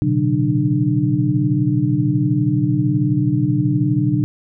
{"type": "tone cluster", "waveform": "sine", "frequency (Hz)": [114.9, 127.5, 146.2, 185.5, 299.7], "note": ["A#2", "C3", "D3", "F#3", "D4"], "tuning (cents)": [-25, -44, -7, 5, 35], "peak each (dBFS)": [-25, -19, -20, -23, -19], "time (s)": [0.02, 4.24], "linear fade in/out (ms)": 0, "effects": []}